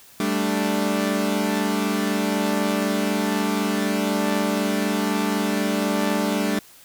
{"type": "chord", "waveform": "sawtooth", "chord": "G suspended second", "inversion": "none", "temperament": "equal", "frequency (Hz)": [196, 220, 293.7], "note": ["G3", "A3", "D4"], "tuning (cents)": [0, 0, 0], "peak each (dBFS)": -21, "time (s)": [0.2, 6.59], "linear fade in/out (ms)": 2, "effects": ["white hiss -49 dBFS RMS until 6.84 s"]}